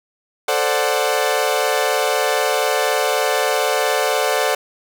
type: chord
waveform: sawtooth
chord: D dominant seventh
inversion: second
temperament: equal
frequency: 440 / 523.3 / 587.3 / 740 Hz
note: A4 / C5 / D5 / F#5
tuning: 0 / 0 / 0 / 0 cents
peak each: -18 dBFS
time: 0.48-4.55 s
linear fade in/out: 5 ms
effects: none